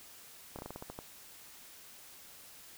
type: slowing click train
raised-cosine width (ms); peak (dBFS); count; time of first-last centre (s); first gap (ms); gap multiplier
1; -28; 9; 0.56-0.989; 28; 1.18
effects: white hiss -54 dBFS RMS until 2.77 s